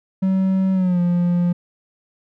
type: tone with pitch glide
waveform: triangle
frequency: 190 to 175.24 Hz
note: F#3 to F3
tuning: +46 to +6 cents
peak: -13 dBFS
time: 0.22-1.53 s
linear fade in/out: 10 ms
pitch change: -140 cents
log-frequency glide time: 0.73-1 s
effects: none